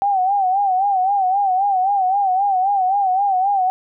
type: tone with vibrato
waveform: sine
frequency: 773 Hz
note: G5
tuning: 24 cents flat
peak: -14 dBFS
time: 0.02-3.7 s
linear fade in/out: 0 ms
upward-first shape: sine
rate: 3.8 Hz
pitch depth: 94 cents each way
effects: none